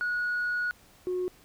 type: tone pair in turn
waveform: sine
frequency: 1456 / 364 Hz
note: F#6 / F#4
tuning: -28 / -28 cents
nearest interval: 2 octaves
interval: 2400 cents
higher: first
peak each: -25 / -26 dBFS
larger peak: first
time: 0.01-0.71 / 1.07-1.28 s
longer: first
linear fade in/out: 0 ms
effects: tanh soft clip ceiling -24 dBFS + pink hiss -58 dBFS RMS until 1.44 s